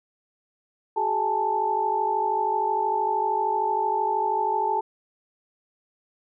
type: tone cluster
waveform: sine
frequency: 377.9 / 423.4 / 831 / 884 Hz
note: F#4 / G#4 / G#5 / A5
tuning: +37 / +33 / +1 / +8 cents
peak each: -32 / -30 / -29 / -23 dBFS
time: 0.96-4.81 s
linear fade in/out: 10 ms
effects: none